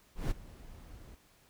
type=noise with ADSR envelope; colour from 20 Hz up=brown; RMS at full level=-30 dBFS; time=0.15-1.15 s; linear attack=160 ms; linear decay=15 ms; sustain=-20 dB; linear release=5 ms; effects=pink hiss -65 dBFS RMS until 1.49 s